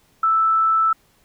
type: tone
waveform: sine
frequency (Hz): 1318.5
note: E6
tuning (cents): 0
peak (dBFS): -14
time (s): 0.23-0.93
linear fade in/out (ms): 5
effects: pink hiss -59 dBFS RMS until 1.24 s